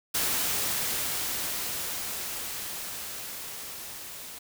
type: noise with level ramp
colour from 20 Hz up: white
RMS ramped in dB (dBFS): -27 to -42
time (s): 0.14-4.39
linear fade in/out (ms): 10
effects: none